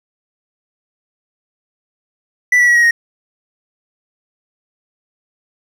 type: tone with pitch steps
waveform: triangle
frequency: 1975.5 / 1948.3 / 1921.5 / 1895 / 1868.9 Hz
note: B6 / B6 / B6 / A#6 / A#6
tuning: 0 / -24 / -48 / +28 / +4 cents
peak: -6 dBFS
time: 2.52-2.91 s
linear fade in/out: 5 ms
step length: 78 ms
effects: none